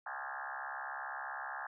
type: tone with frequency modulation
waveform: sine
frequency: 1232 Hz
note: D#6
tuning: 17 cents flat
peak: -39 dBFS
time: 0.06-1.67 s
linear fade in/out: 5 ms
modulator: 67.8 Hz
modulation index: 7.4
effects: none